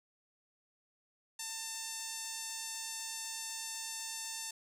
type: tone with band-pass filter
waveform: sawtooth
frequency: 896 Hz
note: A5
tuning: 31 cents sharp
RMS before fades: -42 dBFS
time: 1.39-4.51 s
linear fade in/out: 5 ms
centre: 7400 Hz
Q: 1.7
effects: none